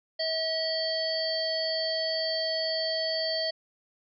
harmonic tone with a mistuned harmonic, 643 Hz, E5, 43 cents flat, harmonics 1 / 3 / 5 / 7 / 8, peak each -30 / -38 / -39 / -30 / -43 dBFS, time 0.19-3.51 s, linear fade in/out 10 ms, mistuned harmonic 8, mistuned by -65 cents, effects none

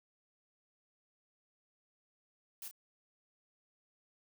blue noise with echo, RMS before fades -45 dBFS, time 2.62-2.68 s, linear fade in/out 2 ms, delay 32 ms, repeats 1, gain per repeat -8 dB, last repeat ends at 2.712 s, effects none

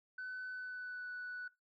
sine tone with pitch glide, 1508 to 1482.1 Hz, F#6 to F#6, +32 to +2 cents, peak -40 dBFS, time 0.18-1.48 s, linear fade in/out 5 ms, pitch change -30 cents, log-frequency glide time 0.48-1.1 s, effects noise-tail reverb RT60 0.2 s tail -20 dB re dry + tanh soft clip ceiling -39 dBFS

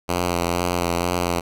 5% pulse tone with vibrato, 87.31 Hz, F2, in tune, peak -9 dBFS, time 0.08-1.41 s, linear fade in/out 20 ms, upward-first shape sine, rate 2.1 Hz, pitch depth 29 cents each way, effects none

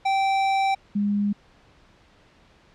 square / sine tone pair in turn, 778 / 204.3 Hz, G5 / G#3, -13 / -28 cents, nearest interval octave + major seventh, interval 2315 cents, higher first, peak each -20 / -20 dBFS, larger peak neither, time 0.05-0.75 / 0.95-1.33 s, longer first, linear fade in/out 10 ms, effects pink hiss -56 dBFS RMS until 2.74 s + low-pass 4000 Hz 12 dB/octave

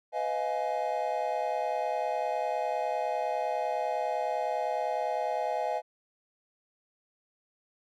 triangle chord, F half-diminished seventh, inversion second, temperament just, 502.9 / 628.6 / 698.5 / 838.1 Hz, Cb5 / Eb5 / F5 / Ab5, +31 / +18 / 0 / +16 cents, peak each -34 / -31 / -32 / -31 dBFS, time 0.12-5.82 s, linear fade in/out 50 ms, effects none

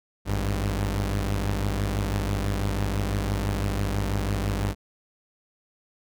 sawtooth tone pair together, 52.61 / 99.2 Hz, G#1 / G2, +23 / +21 cents, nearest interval major seventh, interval 1098 cents, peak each -23 dBFS, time 0.25-4.75 s, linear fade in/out 50 ms, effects none

